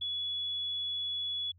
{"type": "tone", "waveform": "sine", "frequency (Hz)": 3396, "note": "G#7", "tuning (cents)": 38, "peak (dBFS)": -32, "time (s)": [0.01, 1.52], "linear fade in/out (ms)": 10, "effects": ["added 88 Hz sine -58 dBFS peak until 1.58 s"]}